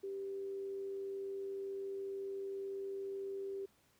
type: tone with amplitude modulation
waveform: sine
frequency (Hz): 392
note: G4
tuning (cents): 0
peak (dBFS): -38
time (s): 0.03-3.66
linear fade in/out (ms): 10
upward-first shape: sine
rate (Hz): 102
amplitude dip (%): 25
effects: pink hiss -71 dBFS RMS until 3.99 s + high-pass 60 Hz 12 dB/octave